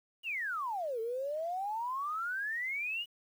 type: exponential two-way sweep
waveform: sine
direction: down then up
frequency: 2960 to 440 to 2960 Hz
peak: -33 dBFS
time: 0.23-3.06 s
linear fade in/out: 50 ms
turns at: 1 s
effects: 10-bit